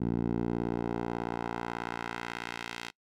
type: tone with band-pass filter sweep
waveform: 10% pulse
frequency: 58.27 Hz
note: A#1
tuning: in tune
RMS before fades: -34 dBFS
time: 0-2.91 s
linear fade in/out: 20 ms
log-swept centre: 220 to 3100 Hz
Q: 0.9
effects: noise-tail reverb RT60 0.1 s tail -25 dB re dry